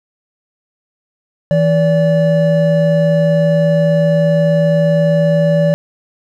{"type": "tone pair together", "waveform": "triangle", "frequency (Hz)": [163.3, 578.2], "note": ["E3", "D5"], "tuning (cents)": [-16, -27], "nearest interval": "octave + minor seventh", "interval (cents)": 2189, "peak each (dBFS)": -10, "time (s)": [1.51, 5.74], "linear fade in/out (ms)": 0, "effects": []}